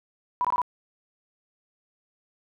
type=tone bursts; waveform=sine; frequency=987.8 Hz; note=B5; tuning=in tune; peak=-21 dBFS; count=4; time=0.41-0.617 s; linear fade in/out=0 ms; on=36 ms; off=21 ms; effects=none